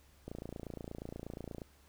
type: click train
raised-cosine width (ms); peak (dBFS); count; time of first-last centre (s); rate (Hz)
2; -29; 39; 0.28-1.618; 28.4
effects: added 70 Hz sine -64 dBFS peak until 1.88 s + pink hiss -66 dBFS RMS until 1.88 s